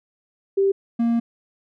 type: tone pair in turn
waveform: sine / triangle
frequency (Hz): 392 / 233.1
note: G4 / A#3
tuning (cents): 0 / 0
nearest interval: major sixth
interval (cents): 900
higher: first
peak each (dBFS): -15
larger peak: neither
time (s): 0.57-0.72 / 0.99-1.2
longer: second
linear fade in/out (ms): 10
effects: none